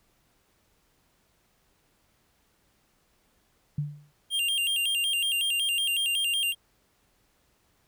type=tone with exponential decay; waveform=sine; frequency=146.83 Hz; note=D3; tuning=in tune; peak=-23 dBFS; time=3.78-4.12 s; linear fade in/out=5 ms; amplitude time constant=73 ms
type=tone with vibrato; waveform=square; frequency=2990 Hz; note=F#7; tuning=17 cents sharp; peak=-25 dBFS; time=4.3-6.55 s; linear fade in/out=50 ms; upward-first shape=square; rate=5.4 Hz; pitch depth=120 cents each way
effects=pink hiss -68 dBFS RMS until 7.87 s